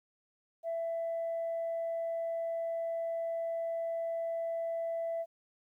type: tone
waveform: sine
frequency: 665 Hz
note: E5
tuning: 15 cents sharp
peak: -31 dBFS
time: 0.63-5.26 s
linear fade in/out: 50 ms
effects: tanh soft clip ceiling -29 dBFS + 12-bit